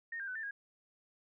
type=tone with pitch steps; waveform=sine; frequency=1843 / 1598 / 1505 / 1781 / 1637 Hz; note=A#6 / G6 / F#6 / A6 / G#6; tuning=-20 / +33 / +29 / +21 / -25 cents; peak=-38 dBFS; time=0.12-0.51 s; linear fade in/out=5 ms; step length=78 ms; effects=none